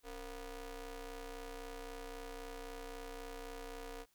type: ring-modulated tone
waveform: sawtooth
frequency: 246.9 Hz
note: B3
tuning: in tune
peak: -38 dBFS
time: 0.03-4.06 s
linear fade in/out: 50 ms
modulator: 215 Hz
effects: white hiss -75 dBFS RMS until 4.14 s